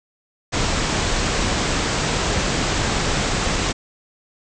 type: low-pass noise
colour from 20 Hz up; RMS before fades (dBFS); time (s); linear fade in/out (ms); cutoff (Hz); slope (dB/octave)
pink; -21; 0.52-3.73; 20; 8100; 96
effects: none